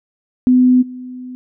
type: tone with level steps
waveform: sine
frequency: 252.1 Hz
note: B3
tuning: 36 cents sharp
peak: -7 / -27 dBFS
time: 0.47-1.35 s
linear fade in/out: 0 ms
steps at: 0.81 s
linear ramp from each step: 20 ms
effects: none